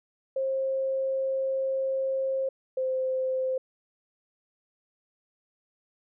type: tone pair in turn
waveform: sine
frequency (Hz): 533 / 519.9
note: C5 / C5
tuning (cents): +32 / -11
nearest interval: unison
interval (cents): 43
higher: first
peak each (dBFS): -25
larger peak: neither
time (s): 0.36-2.49 / 2.77-3.58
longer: first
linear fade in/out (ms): 5
effects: none